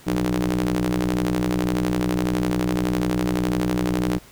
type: ring-modulated tone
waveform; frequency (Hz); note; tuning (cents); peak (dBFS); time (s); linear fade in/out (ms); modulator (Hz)
sawtooth; 61.74; B1; 0; -13; 0.06-4.19; 20; 241
effects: pink hiss -48 dBFS RMS until 4.31 s